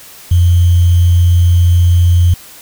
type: tone with sample-and-hold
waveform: sine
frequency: 87.31 Hz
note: F2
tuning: in tune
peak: -5 dBFS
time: 0.31-2.34 s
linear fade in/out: 5 ms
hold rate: 3150 Hz
effects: white hiss -36 dBFS RMS until 2.61 s